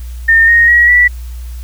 sine tone with pitch steps, 1819 / 1863.7 / 1909.4 / 1956.3 Hz, A#6 / A#6 / A#6 / B6, -43 / -1 / +41 / -17 cents, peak -4 dBFS, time 0.28-1.08 s, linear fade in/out 10 ms, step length 200 ms, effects added 60 Hz sine -22 dBFS peak until 1.63 s + white hiss -42 dBFS RMS until 1.63 s

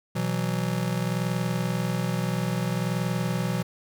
square chord, B suspended fourth, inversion none, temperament just, 123.47 / 164.63 / 185.21 Hz, B2 / E3 / F#3, 0 / -2 / +2 cents, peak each -30 dBFS, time 0.15-3.63 s, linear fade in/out 10 ms, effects none

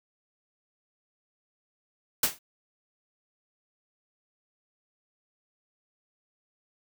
white noise with exponential decay, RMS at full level -19 dBFS, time 2.23-2.39 s, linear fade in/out 5 ms, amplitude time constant 33 ms, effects none

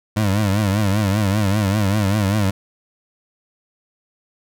25% pulse tone with vibrato, 101.8 Hz, G#2, 34 cents flat, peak -12 dBFS, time 0.16-2.51 s, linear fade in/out 10 ms, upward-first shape triangle, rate 5.1 Hz, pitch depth 140 cents each way, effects none

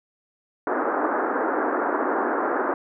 pink band-pass noise, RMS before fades -24 dBFS, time 0.67-2.74 s, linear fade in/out 2 ms, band 270 to 1600 Hz, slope 48 dB/octave, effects none

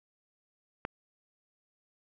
click, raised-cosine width 0.5 ms, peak -18 dBFS, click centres 0.851 s, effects none

